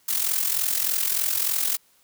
blue noise with amplitude modulation, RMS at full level -21 dBFS, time 0.08-1.77 s, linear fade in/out 10 ms, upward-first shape sine, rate 43.3 Hz, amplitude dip 70%, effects white hiss -61 dBFS RMS until 2.03 s

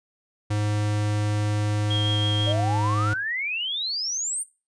square tone, 104.8 Hz, G#2, 16 cents sharp, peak -23 dBFS, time 0.5-3.14 s, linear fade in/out 10 ms
sine tone with vibrato, 3238 Hz, G#7, 45 cents flat, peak -25 dBFS, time 1.9-2.53 s, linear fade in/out 10 ms, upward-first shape sine, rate 6 Hz, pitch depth 11 cents each way
sine exponential sweep, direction up, 572 to 9170 Hz, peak -25 dBFS, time 2.46-4.44 s, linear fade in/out 20 ms
effects noise-tail reverb RT60 0.3 s tail -19 dB re dry + resampled to 22050 Hz

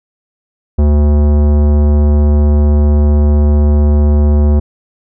sine tone with tanh clipping, 73.7 Hz, D2, 7 cents sharp, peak -8 dBFS, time 0.78-4.6 s, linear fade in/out 10 ms, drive 17 dB, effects none

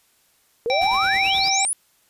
sine exponential sweep, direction up, 444.8 to 10570 Hz, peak -20 dBFS, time 0.66-1.73 s, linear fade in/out 0 ms
harmonic tone, 778 Hz, G5, 13 cents flat, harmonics 1 / 3 / 5 / 7, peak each -22 / -24 / -27 / -30 dBFS, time 0.7-1.65 s, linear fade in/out 0 ms
pink noise with tremolo, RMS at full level -36 dBFS, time 0.81-1.49 s, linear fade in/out 5 ms, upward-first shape sine, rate 9.4 Hz, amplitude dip 65%
effects white hiss -61 dBFS RMS until 2.09 s + resampled to 32000 Hz

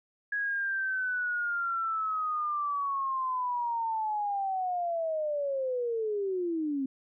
sine linear sweep, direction down, 1667 to 261.6 Hz, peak -28 dBFS, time 0.32-6.86 s, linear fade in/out 5 ms, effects none

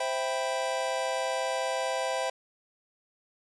square chord, C major seventh, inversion none, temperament equal, 523.3 / 659.3 / 784 / 987.8 Hz, C5 / E5 / G5 / B5, 0 / 0 / 0 / 0 cents, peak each -33 / -34 / -35 / -37 dBFS, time 0-2.3 s, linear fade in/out 5 ms, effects resampled to 22050 Hz + 10-bit

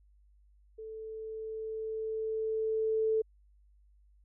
sine tone with level ramp, 440 Hz, A4, in tune, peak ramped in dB -41 to -25 dBFS, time 0.78-3.22 s, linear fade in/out 10 ms, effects added 50 Hz sine -60 dBFS peak until 4.24 s

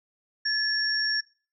sine tone pair together, 1722 / 5519 Hz, A6 / F8, -38 / -21 cents, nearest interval octave + minor sixth, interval 2017 cents, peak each -26 dBFS, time 0.45-1.21 s, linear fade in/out 10 ms, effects noise-tail reverb RT60 0.4 s tail -23 dB re dry

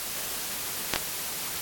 clicks, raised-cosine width 0.2 ms, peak -5 dBFS, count 2, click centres 0.937 / 0.96 s, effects white hiss -33 dBFS RMS until 1.61 s + AAC 64 kbps

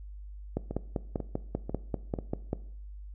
two click trains, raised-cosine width 2 ms, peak -21 / -16 dBFS, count 4 / 11, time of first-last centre 0.71-2.188 / 0.57-2.531 s, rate 2.03 / 5.1 Hz, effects noise-tail reverb RT60 0.6 s tail -18 dB re dry + added 50 Hz sine -41 dBFS peak until 3.14 s

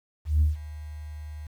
sine tone with ADSR envelope, 75.9 Hz, D#2, 42 cents flat, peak -15 dBFS, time 0.25-1.47 s, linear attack 160 ms, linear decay 150 ms, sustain -20 dB, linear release 4 ms, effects tanh soft clip ceiling -14 dBFS + 9-bit

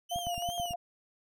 sawtooth tone with vibrato, 3005 Hz, F#7, 26 cents sharp, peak -35 dBFS, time 0.09-0.74 s, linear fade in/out 20 ms, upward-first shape triangle, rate 2.7 Hz, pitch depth 140 cents each way
sine tone with tremolo, 698.5 Hz, F5, in tune, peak -31 dBFS, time 0.11-0.76 s, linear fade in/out 10 ms, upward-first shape square, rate 6.4 Hz, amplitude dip 50%
click train, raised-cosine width 5 ms, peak -30 dBFS, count 6, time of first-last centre 0.16-0.709 s, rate 9.11 Hz
effects none

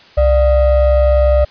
triangle ring-modulated tone, 329.6 Hz, E4, in tune, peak -3 dBFS, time 0.17-1.45 s, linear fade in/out 10 ms, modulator 264 Hz, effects white hiss -43 dBFS RMS until 1.5 s + resampled to 11025 Hz

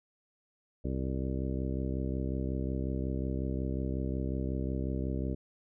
harmonic tone, 65.5 Hz, C2, 2 cents sharp, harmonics 1 / 2 / 3 / 4 / 5 / 6 / 7 / 9, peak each -34 / -37 / -39 / -39 / -41 / -43 / -45 / -47 dBFS, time 0.84-5.35 s, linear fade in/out 10 ms, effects none

